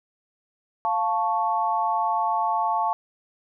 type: chord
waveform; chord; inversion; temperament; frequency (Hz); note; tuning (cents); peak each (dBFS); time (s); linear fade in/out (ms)
sine; F augmented; none; equal; 698.5 / 880 / 1108.7; F5 / A5 / C#6; 0 / 0 / 0; -27 / -23 / -27; 0.85-2.93; 0
effects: none